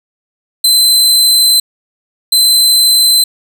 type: tone bursts at uneven times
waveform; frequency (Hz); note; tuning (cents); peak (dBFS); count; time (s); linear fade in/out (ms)
sawtooth; 4063; B7; +48; -3; 2; 0.64-1.6 / 2.32-3.24; 5
effects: none